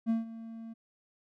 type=tone with ADSR envelope; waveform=triangle; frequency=226.5 Hz; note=A#3; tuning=50 cents flat; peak=-22 dBFS; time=0.06-0.74 s; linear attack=38 ms; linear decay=150 ms; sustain=-17 dB; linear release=17 ms; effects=none